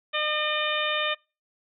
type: harmonic tone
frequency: 606 Hz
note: D#5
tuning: 46 cents flat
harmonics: 1 / 2 / 3 / 4 / 5 / 6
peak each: -31 / -31 / -31 / -31 / -31 / -31 dBFS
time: 0.13-1.15 s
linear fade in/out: 20 ms
effects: noise-tail reverb RT60 0.3 s tail -24 dB re dry